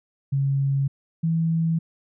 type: tone pair in turn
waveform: sine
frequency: 137.8 / 163.87 Hz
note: C#3 / E3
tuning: -10 / -10 cents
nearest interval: minor third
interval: 300 cents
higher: second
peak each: -19 dBFS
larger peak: neither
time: 0.32-0.88 / 1.23-1.79 s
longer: neither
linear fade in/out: 10 ms
effects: none